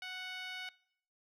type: tone with band-pass filter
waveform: 10% pulse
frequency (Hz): 740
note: F#5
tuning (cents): 0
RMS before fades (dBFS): -44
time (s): 0.02-0.69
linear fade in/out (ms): 2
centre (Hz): 2200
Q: 0.81
effects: noise-tail reverb RT60 0.7 s tail -22 dB re dry